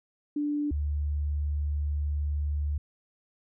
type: tone pair in turn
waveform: sine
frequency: 293.7 / 73.42 Hz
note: D4 / D2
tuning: 0 / 0 cents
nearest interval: 2 octaves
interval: 2400 cents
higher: first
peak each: -26 dBFS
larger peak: neither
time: 0.36-0.71 / 0.71-2.78 s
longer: second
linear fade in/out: 5 ms
effects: none